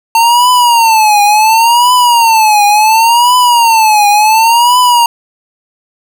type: tone with vibrato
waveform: square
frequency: 905 Hz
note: A5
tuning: 48 cents sharp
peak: -5 dBFS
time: 0.15-5.06 s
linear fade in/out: 2 ms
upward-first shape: triangle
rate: 0.7 Hz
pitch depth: 180 cents each way
effects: none